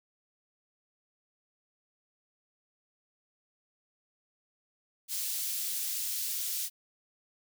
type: high-pass noise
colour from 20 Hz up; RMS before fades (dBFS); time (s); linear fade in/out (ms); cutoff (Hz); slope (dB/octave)
white; -34; 5.08-6.7; 50; 3800; 12
effects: none